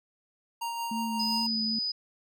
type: tone with tremolo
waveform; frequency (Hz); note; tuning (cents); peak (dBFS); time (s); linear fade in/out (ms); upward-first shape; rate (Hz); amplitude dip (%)
square; 932.3; A#5; 0; -31; 0.61-1.47; 10; sine; 5.7; 30
type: tone with vibrato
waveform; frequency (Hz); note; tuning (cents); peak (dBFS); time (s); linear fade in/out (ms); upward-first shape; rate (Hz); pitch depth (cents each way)
sine; 222; A3; +16; -31; 0.91-1.79; 5; triangle; 2.4; 29
type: tone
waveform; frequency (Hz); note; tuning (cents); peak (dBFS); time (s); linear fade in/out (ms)
sine; 4978; D#8; 0; -28; 1.19-1.92; 10
effects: none